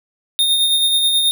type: tone with tremolo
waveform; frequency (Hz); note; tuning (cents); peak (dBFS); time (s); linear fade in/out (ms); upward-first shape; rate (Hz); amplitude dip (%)
square; 3671; A#7; -27; -12; 0.39-1.31; 0; sine; 9.3; 35
effects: none